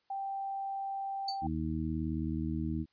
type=tone; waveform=sine; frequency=784 Hz; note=G5; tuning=in tune; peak=-34 dBFS; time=0.1-1.47 s; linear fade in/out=5 ms
type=tone with exponential decay; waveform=sine; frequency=4500 Hz; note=C#8; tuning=25 cents sharp; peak=-30 dBFS; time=1.28-1.41 s; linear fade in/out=5 ms; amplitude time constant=27 ms
type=harmonic tone; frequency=79 Hz; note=D#2; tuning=27 cents sharp; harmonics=1 / 2 / 3 / 4; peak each=-37 / -37 / -37 / -37 dBFS; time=1.41-2.86 s; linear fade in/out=50 ms
effects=white hiss -75 dBFS RMS until 2.92 s + resampled to 11025 Hz